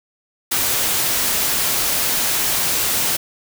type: noise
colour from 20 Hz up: white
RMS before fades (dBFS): -19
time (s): 0.51-3.17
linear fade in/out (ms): 10
effects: none